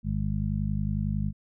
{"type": "harmonic tone", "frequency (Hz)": 51, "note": "G#1", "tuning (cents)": -31, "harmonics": [1, 2, 3, 4], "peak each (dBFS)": [-31, -31, -31, -31], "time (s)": [0.03, 1.33], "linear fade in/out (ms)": 50, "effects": []}